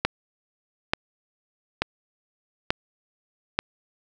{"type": "click train", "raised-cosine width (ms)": 0.3, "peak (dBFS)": -4, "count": 5, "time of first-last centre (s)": [0.05, 3.59], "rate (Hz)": 1.13, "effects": []}